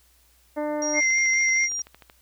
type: harmonic tone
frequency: 299.2 Hz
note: D4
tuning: 32 cents sharp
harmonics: 1 / 2 / 3 / 4 / 5 / 6 / 7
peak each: -29 / -27 / -34 / -43 / -45 / -45 / -46 dBFS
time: 0.56-1.01 s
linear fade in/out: 20 ms
type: tone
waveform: sine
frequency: 5700 Hz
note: F8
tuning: 34 cents sharp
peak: -26 dBFS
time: 0.82-1.82 s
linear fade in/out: 2 ms
type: tone with vibrato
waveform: sine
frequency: 2093 Hz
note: C7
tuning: in tune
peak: -19 dBFS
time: 0.93-1.69 s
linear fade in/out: 50 ms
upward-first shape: sine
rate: 4.7 Hz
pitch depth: 19 cents each way
type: click train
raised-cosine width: 0.3 ms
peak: -29 dBFS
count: 15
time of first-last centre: 1.03-2.099 s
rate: 13.1 Hz
effects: added 60 Hz sine -61 dBFS peak until 2.21 s + white hiss -61 dBFS RMS until 2.21 s